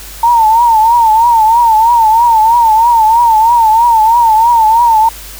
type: tone with vibrato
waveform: sine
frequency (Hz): 910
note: A#5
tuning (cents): -42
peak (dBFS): -4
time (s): 0.23-5.09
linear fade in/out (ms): 5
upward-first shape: triangle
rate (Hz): 3.1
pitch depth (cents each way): 110
effects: added 50 Hz sine -31 dBFS peak until 5.39 s + white hiss -30 dBFS RMS until 5.39 s